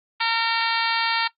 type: harmonic tone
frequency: 457.7 Hz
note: A#4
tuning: 32 cents flat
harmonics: 2 / 3 / 4 / 5 / 6 / 7 / 8 / 9 / 10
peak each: -25 / -27 / -28 / -29 / -30 / -30 / -31 / -32 / -32 dBFS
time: 0.2-1.28 s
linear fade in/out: 10 ms
effects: noise-tail reverb RT60 0.1 s tail -17 dB re dry + Opus 24 kbps